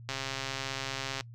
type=click train; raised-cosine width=0.2 ms; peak=-17 dBFS; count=152; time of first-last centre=0.09-1.209 s; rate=135 Hz; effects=noise-tail reverb RT60 0.1 s tail -24 dB re dry + added 117 Hz sine -45 dBFS peak until 1.34 s